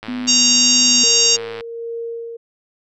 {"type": "click train", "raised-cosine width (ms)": 0.3, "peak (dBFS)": -16, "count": 173, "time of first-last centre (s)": [0.03, 1.608], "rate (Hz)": 109}
{"type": "tone with vibrato", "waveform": "sine", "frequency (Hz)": 247.6, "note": "B3", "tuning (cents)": 5, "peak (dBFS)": -22, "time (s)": [0.08, 1.04], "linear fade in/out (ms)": 5, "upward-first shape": "sine", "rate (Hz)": 1.8, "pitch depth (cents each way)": 14}
{"type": "harmonic tone", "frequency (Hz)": 932.3, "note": "A#5", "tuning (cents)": 0, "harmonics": [3, 4, 5, 6, 7, 8], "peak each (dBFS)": [-20, -21, -17, -17, -16, -21], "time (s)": [0.27, 1.37], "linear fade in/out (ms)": 20}
{"type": "tone with tremolo", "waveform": "sine", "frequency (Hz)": 463.5, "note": "A#4", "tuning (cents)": -10, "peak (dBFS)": -23, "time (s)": [1.03, 2.37], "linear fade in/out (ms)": 10, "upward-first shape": "sine", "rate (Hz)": 1.3, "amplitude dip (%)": 45}
{"effects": []}